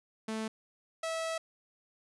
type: tone pair in turn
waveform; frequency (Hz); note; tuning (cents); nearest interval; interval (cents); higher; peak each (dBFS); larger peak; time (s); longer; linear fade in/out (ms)
sawtooth; 220 / 651.1; A3 / E5; 0 / -22; octave + perfect fifth; 1878; second; -30 / -29; second; 0.28-0.48 / 1.03-1.38; second; 5
effects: resampled to 24000 Hz